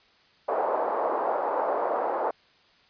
pink band-pass noise, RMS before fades -27 dBFS, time 0.48-2.31 s, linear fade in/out 5 ms, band 490 to 980 Hz, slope 24 dB/octave, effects white hiss -60 dBFS RMS until 2.89 s + resampled to 11025 Hz

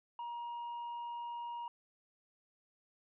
triangle tone, 948 Hz, A#5, 29 cents sharp, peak -38 dBFS, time 0.19-1.68 s, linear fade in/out 2 ms, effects resampled to 8000 Hz

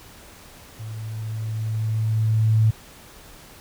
sine tone with level ramp, 110 Hz, A2, in tune, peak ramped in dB -31 to -13 dBFS, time 0.79-2.71 s, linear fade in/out 10 ms, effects pink hiss -46 dBFS RMS until 3.6 s

